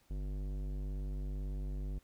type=tone with tanh clipping; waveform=sine; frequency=49 Hz; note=G1; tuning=in tune; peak=-38 dBFS; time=0.1-1.99 s; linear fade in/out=10 ms; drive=16 dB; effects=pink hiss -70 dBFS RMS until 2.03 s